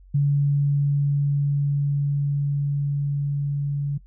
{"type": "tone with level ramp", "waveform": "sine", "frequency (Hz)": 142.6, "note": "C#3", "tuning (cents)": 49, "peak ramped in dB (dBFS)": [-16, -22], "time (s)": [0.14, 3.98], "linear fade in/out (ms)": 10, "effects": ["noise-tail reverb RT60 0.1 s tail -19 dB re dry", "added 46 Hz sine -46 dBFS peak until 4.06 s"]}